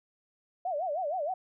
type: tone with vibrato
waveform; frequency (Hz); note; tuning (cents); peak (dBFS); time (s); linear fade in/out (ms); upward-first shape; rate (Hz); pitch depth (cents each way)
sine; 659.3; E5; 0; -29; 0.65-1.34; 5; sine; 6.4; 250
effects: none